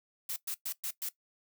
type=noise bursts; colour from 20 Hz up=blue; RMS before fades=-36 dBFS; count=5; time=0.29-1.09 s; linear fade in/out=5 ms; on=72 ms; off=110 ms; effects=noise-tail reverb RT60 0.1 s tail -17 dB re dry